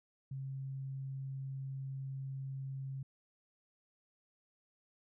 sine tone, 134.8 Hz, C#3, 48 cents flat, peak -39 dBFS, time 0.31-3.03 s, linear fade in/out 5 ms, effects none

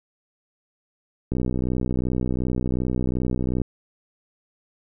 click train, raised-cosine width 3 ms, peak -12 dBFS, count 145, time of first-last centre 1.32-3.617 s, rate 62.7 Hz, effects none

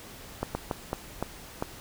slowing click train, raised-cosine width 1 ms, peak -14 dBFS, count 6, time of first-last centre 0.43-1.625 s, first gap 120 ms, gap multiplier 1.35, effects pink hiss -46 dBFS RMS until 1.8 s

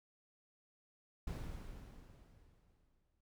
brown noise with exponential decay, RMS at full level -41 dBFS, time 1.27-3.21 s, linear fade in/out 5 ms, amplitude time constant 420 ms, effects none

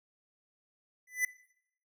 square tone with exponential growth, 2000 Hz, B6, 21 cents sharp, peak -25 dBFS, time 1.07-1.25 s, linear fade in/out 5 ms, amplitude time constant 38 ms, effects noise-tail reverb RT60 0.7 s tail -19 dB re dry

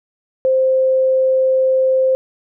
sine tone, 523 Hz, C5, 1 cent flat, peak -11 dBFS, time 0.45-2.15 s, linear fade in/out 0 ms, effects none

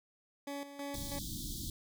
20% pulse tone with tremolo, 282.4 Hz, C#4, 32 cents sharp, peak -34 dBFS, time 0.47-1.19 s, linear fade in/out 5 ms, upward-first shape square, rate 3.1 Hz, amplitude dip 65%
pink band-stop noise, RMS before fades -41 dBFS, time 0.94-1.7 s, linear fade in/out 2 ms, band 340 to 3300 Hz, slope 96 dB/octave
effects none

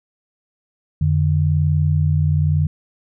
sine tone pair together, 89.13 / 150 Hz, F2 / D3, +36 / +37 cents, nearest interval major sixth, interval 901 cents, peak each -17 / -16 dBFS, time 1.01-2.67 s, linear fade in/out 5 ms, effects none

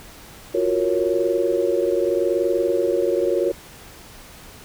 sine chord, Gb major seventh, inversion third, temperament equal, 349.2 / 370 / 466.2 / 554.4 Hz, F4 / Gb4 / Bb4 / Db5, 0 / 0 / 0 / 0 cents, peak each -23 dBFS, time 0.54-3.52 s, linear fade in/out 10 ms, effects pink hiss -43 dBFS RMS until 4.64 s

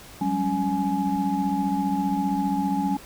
sine tone cluster, 184.1 / 199.2 / 278 / 840 Hz, F#3 / G3 / C#4 / G#5, -8 / +28 / +5 / +19 cents, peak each -29 / -27 / -26 / -27 dBFS, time 0.21-2.97 s, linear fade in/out 5 ms, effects pink hiss -45 dBFS RMS until 3.05 s

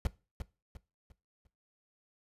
brown noise with echo, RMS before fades -27 dBFS, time 0.05-0.07 s, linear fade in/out 2 ms, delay 350 ms, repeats 4, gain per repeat -9 dB, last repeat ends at 1.47 s, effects noise-tail reverb RT60 0.3 s tail -19 dB re dry + resampled to 32000 Hz

